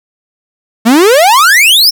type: exponential sweep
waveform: 45% pulse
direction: up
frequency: 215.2 to 5570 Hz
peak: -3 dBFS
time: 0.85-1.91 s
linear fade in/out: 20 ms
effects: none